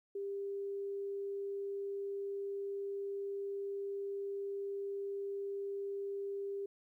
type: tone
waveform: sine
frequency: 397.9 Hz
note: G4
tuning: 26 cents sharp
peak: -37 dBFS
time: 0.15-6.66 s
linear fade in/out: 5 ms
effects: 13-bit